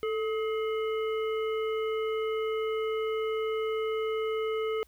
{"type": "harmonic tone with a mistuned harmonic", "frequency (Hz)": 423.5, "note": "G#4", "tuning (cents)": 34, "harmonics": [1, 3, 5, 7], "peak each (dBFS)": [-28, -38, -42, -45], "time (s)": [0.03, 4.83], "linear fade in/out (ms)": 0, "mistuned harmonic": 1, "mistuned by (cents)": 66, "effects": ["added 60 Hz sine -60 dBFS peak until 4.87 s", "white hiss -66 dBFS RMS until 4.87 s"]}